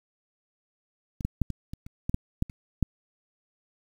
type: clicks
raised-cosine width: 5 ms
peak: -22 / -15 / -11 / -20 / -24 / -30 / -16 / -11 / -12 / -30 / -10 dBFS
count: 11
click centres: 1.208 / 1.25 / 1.417 / 1.503 / 1.735 / 1.865 / 2.095 / 2.144 / 2.424 / 2.498 / 2.827 s
effects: 8-bit